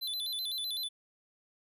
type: tone with vibrato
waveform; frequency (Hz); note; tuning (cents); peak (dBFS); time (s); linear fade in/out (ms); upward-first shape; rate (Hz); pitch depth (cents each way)
square; 3758; A#7; +13; -34; 0.01-0.89; 20; square; 7.9; 130
effects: none